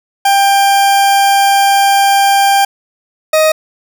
40% pulse tone pair in turn, 793 / 626.3 Hz, G5 / D#5, +20 / +11 cents, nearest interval major third, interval 409 cents, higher first, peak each -6 dBFS, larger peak neither, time 0.25-2.65 / 3.33-3.52 s, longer first, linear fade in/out 5 ms, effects none

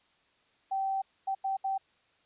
sine tone bursts at uneven times, 775 Hz, G5, 20 cents flat, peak -28 dBFS, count 4, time 0.71-1.02 / 1.27-1.35 / 1.44-1.57 / 1.64-1.78 s, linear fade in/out 10 ms, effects white hiss -68 dBFS RMS until 2.25 s + resampled to 8000 Hz

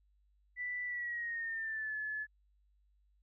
sine tone with pitch glide, 1975.5 to 1719.8 Hz, B6 to A6, 0 to -40 cents, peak -36 dBFS, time 0.56-2.27 s, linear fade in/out 50 ms, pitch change -240 cents, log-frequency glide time 0.85-1.96 s, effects added 50 Hz sine -68 dBFS peak until 3.22 s

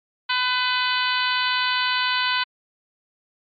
harmonic tone, 502 Hz, B4, 28 cents sharp, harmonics 2 / 3 / 4 / 5 / 6 / 7 / 8 / 9, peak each -25 / -25 / -30 / -29 / -27 / -31 / -29 / -33 dBFS, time 0.29-2.44 s, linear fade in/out 10 ms, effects MP3 32 kbps

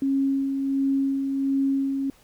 sine tone with tremolo, 272.7 Hz, C#4, 28 cents flat, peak -19 dBFS, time 0.02-2.1 s, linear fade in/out 2 ms, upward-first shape sine, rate 1.4 Hz, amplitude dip 40%, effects pink hiss -57 dBFS RMS until 2.23 s

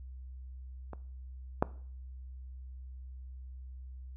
clicks, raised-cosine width 1 ms, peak -28 / -11 dBFS, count 2, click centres 0.933 / 1.625 s, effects noise-tail reverb RT60 0.5 s tail -19 dB re dry + added 64 Hz sine -43 dBFS peak until 4.16 s

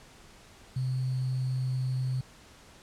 sine tone with sample-and-hold, 129.1 Hz, C3, 23 cents flat, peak -27 dBFS, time 0.76-2.21 s, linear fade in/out 5 ms, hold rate 4410 Hz, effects pink hiss -54 dBFS RMS until 2.82 s + low-pass 9000 Hz 12 dB/octave

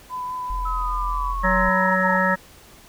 sine tone with vibrato, 1003 Hz, B5, 26 cents sharp, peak -26 dBFS, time 0.09-1.36 s, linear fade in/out 50 ms, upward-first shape sine, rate 4.9 Hz, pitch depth 12 cents each way
sine tone, 43.24 Hz, F1, 16 cents flat, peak -25 dBFS, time 0.5-1.69 s, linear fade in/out 0 ms
sine linear sweep, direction down, 1300 to 884 Hz, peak -26 dBFS, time 0.65-2.18 s, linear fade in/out 10 ms
harmonic tone, 186.9 Hz, F#3, 18 cents sharp, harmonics 1 / 3 / 5 / 7 / 9 / 10, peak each -24 / -24 / -24 / -24 / -24 / -24 dBFS, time 1.43-2.36 s, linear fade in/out 20 ms
effects pink hiss -48 dBFS RMS until 2.88 s

